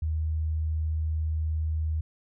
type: tone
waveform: sine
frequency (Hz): 78.6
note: D#2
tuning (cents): +18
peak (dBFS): -25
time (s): 0.02-2.01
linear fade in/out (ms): 5
effects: none